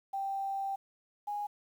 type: tone pair in turn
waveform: sine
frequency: 784 / 825.2 Hz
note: G5 / G#5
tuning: 0 / -11 cents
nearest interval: minor second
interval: 89 cents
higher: second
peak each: -32 / -33 dBFS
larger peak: first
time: 0.13-0.76 / 1.27-1.47 s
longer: first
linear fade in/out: 10 ms
effects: 10-bit